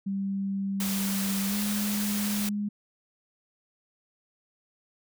sine tone with pitch glide, 196 to 206.1 Hz, G3 to G#3, 0 to -13 cents, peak -27 dBFS, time 0.06-2.69 s, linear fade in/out 10 ms, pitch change +87 cents, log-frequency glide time 1.48-1.56 s
white noise, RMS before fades -33 dBFS, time 0.8-2.49 s, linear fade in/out 2 ms
effects none

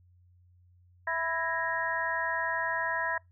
harmonic tone with a mistuned harmonic, 330 Hz, E4, 2 cents sharp, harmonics 2 / 3 / 4 / 5 / 6, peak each -36 / -33 / -43 / -33 / -34 dBFS, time 1.07-3.18 s, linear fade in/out 5 ms, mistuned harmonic 6, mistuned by -100 cents, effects noise-tail reverb RT60 0.2 s tail -26 dB re dry + added 89 Hz sine -58 dBFS peak until 3.31 s

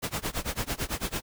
pink noise with tremolo, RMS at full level -29 dBFS, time 0.02-1.22 s, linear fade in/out 20 ms, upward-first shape sine, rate 9 Hz, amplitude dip 95%, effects none

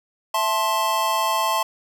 square chord, A minor, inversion second, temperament just, 660 / 880 / 1056 Hz, E5 / A5 / C6, +2 / 0 / +16 cents, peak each -28 / -24 / -23 dBFS, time 0.34-1.63 s, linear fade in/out 5 ms, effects none

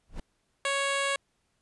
brown noise with exponential growth, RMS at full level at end -29 dBFS, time 0.06-0.2 s, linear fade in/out 5 ms, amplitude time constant 29 ms
10% pulse tone, 554.4 Hz, C#5, in tune, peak -18 dBFS, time 0.65-1.16 s, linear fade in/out 2 ms
effects pink hiss -74 dBFS RMS until 1.61 s + resampled to 24000 Hz

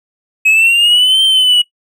triangle linear two-way sweep, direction up then down, 2546 to 3142 to 2913 Hz, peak -5 dBFS, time 0.45-1.62 s, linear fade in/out 10 ms, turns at 1.23 s, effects noise-tail reverb RT60 0.1 s tail -18 dB re dry

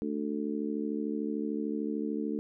harmonic tone, 73.42 Hz, D2, in tune, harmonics 3 / 4 / 5 / 6, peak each -34 / -34 / -40 / -38 dBFS, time 0.02-2.39 s, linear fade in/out 0 ms, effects none

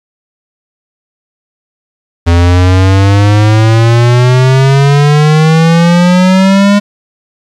square exponential sweep, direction up, 84.4 to 205.3 Hz, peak -4 dBFS, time 2.26-6.8 s, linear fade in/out 20 ms, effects low-pass 6000 Hz 12 dB/octave + 7-bit

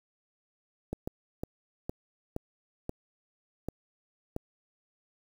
clicks, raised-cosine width 2 ms, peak -20 dBFS, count 8, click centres 0.93 / 1.075 / 1.435 / 1.895 / 2.364 / 2.894 / 3.686 / 4.364 s, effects 8-bit

